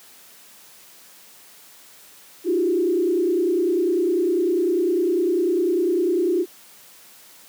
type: tone with frequency modulation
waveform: sine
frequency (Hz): 353.4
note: F4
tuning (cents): +21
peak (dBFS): -17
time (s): 2.44-6.46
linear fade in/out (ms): 50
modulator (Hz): 30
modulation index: 1.2
effects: white hiss -48 dBFS RMS until 7.48 s + high-pass 150 Hz 12 dB/octave